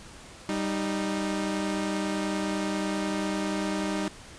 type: tone pair together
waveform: sawtooth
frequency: 196.15 / 309.3 Hz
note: G3 / D#4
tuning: +1 / -10 cents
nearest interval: minor sixth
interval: 789 cents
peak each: -26 dBFS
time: 0.49-4.08 s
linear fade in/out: 0 ms
effects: pink hiss -47 dBFS RMS until 4.38 s + resampled to 22050 Hz